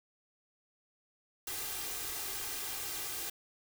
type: noise with comb filter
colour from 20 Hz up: white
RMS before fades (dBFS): -39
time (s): 1.47-3.3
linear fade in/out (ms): 5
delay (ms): 2.5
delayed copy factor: +0.65
effects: none